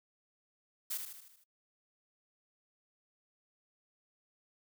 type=noise with echo; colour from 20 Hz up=blue; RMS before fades=-37 dBFS; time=0.9-0.98 s; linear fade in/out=10 ms; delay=77 ms; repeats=6; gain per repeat=-5 dB; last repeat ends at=1.442 s; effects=noise-tail reverb RT60 0.1 s tail -22 dB re dry